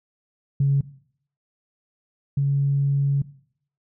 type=tone pair in turn; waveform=sine; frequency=139.1 / 139.84 Hz; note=C#3 / C#3; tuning=+6 / +16 cents; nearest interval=unison; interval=10 cents; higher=second; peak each=-15 / -17 dBFS; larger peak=first; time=0.6-0.81 / 2.37-3.22 s; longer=second; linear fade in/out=5 ms; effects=noise-tail reverb RT60 0.6 s tail -18 dB re dry + tanh soft clip ceiling -11 dBFS